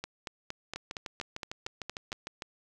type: two click trains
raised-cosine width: 0.2 ms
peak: -20 / -19 dBFS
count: 12 / 10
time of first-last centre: 0.76-2.422 / 0.04-2.128 s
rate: 6.62 / 4.31 Hz
effects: none